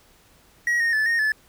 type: tone with pitch steps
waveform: triangle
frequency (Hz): 1905 / 1851 / 1741 / 1851 / 1733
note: A#6 / A#6 / A6 / A#6 / A6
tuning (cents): +37 / -13 / -19 / -13 / -27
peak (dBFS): -17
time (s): 0.67-1.32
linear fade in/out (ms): 2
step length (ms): 130
effects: pink hiss -56 dBFS RMS until 1.48 s